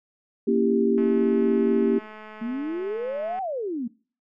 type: chord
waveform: sine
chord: A# diminished seventh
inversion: none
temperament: equal with one note detuned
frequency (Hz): 233.1 / 277.2 / 329.6 / 394.5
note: A#3 / C#4 / E4 / G4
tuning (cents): 0 / 0 / 0 / +11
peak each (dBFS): -22 / -27 / -28 / -22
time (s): 0.47-1.99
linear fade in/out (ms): 10
type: click train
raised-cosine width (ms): 0.5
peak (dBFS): -28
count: 519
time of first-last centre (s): 0.98-3.389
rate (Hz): 215
type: exponential two-way sweep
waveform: sine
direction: up then down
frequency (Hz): 221.2 to 784 to 221.2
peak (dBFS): -26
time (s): 2.41-3.88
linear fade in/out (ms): 10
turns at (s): 3.41
effects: noise-tail reverb RT60 0.4 s tail -22 dB re dry